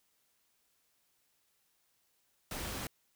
pink noise, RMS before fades -40 dBFS, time 2.51-2.87 s, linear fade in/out 2 ms, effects white hiss -75 dBFS RMS until 3.15 s

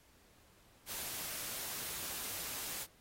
white noise, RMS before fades -42 dBFS, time 0.86-2.87 s, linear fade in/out 50 ms, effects pink hiss -66 dBFS RMS until 3 s + AAC 48 kbps

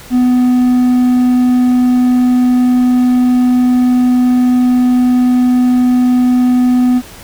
triangle tone, 249.4 Hz, B3, 17 cents sharp, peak -5 dBFS, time 0.1-7.02 s, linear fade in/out 50 ms, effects pink hiss -34 dBFS RMS until 7.23 s

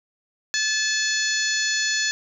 harmonic tone with a mistuned harmonic, 865 Hz, A5, 30 cents flat, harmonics 2 / 3 / 4 / 5 / 6 / 7 / 8, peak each -24 / -32 / -31 / -27 / -32 / -31 / -30 dBFS, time 0.54-2.11 s, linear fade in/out 0 ms, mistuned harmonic 8, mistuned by -19 cents, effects none

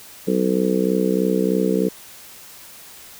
harmonic tone, 63.2 Hz, B1, 41 cents sharp, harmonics 3 / 4 / 5 / 6 / 7 / 8, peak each -21 / -26 / -24 / -27 / -21 / -27 dBFS, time 0.27-1.89 s, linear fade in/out 10 ms, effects white hiss -42 dBFS RMS until 3.19 s

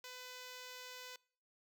5% pulse tone, 502 Hz, B4, 28 cents sharp, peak -37 dBFS, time 0.04-1.16 s, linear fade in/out 2 ms, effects noise-tail reverb RT60 0.5 s tail -24 dB re dry

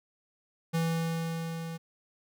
square tone with level ramp, 164.81 Hz, E3, in tune, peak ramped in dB -26 to -37 dBFS, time 0.73-1.78 s, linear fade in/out 20 ms, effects none

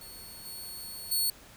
10% pulse tone with level steps, 4406 Hz, C#8, 11 cents flat, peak -38 / -33 / -19 dBFS, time 0.01-1.3 s, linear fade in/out 2 ms, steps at 0.45 / 1.11 s, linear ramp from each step 10 ms, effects pink hiss -53 dBFS RMS until 1.56 s

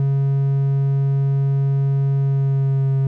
triangle tone with pitch glide, 137.7 to 135.41 Hz, C#3 to C#3, -11 to -40 cents, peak -13 dBFS, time 0-3.07 s, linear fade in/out 2 ms, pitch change -29 cents, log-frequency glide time 2.18-2.94 s, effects none

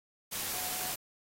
sine tone in noise, 735 Hz, F#5, 12 cents flat, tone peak -47 dBFS, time 0.53-0.93 s, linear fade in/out 20 ms, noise white, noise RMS -36 dBFS, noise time 0.31-0.96 s, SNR -14 dB, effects AAC 48 kbps

